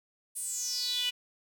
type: tone with high-pass filter sweep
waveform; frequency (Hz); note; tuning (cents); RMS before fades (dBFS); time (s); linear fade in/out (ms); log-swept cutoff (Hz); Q
sawtooth; 493.1; B4; -3; -33; 0.35-1.11; 20; 10000 to 2800; 7.7
effects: none